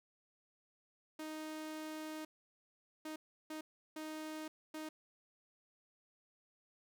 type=tone bursts at uneven times; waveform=sawtooth; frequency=311.1 Hz; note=D#4; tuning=in tune; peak=-39 dBFS; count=5; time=1.19-2.25 / 3.05-3.16 / 3.5-3.61 / 3.96-4.48 / 4.74-4.89 s; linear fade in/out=5 ms; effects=none